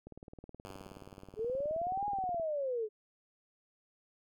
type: click train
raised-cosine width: 2 ms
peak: -35 dBFS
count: 45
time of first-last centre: 0.07-2.398 s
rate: 18.9 Hz
type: tone with exponential decay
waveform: 5% pulse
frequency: 96 Hz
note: G2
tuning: 36 cents flat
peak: -35 dBFS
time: 0.65-2.45 s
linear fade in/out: 0 ms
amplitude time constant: 390 ms
type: linear two-way sweep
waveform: sine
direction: up then down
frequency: 414 to 832 to 414 Hz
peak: -32 dBFS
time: 1.36-2.89 s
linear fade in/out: 50 ms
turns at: 2.07 s
effects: none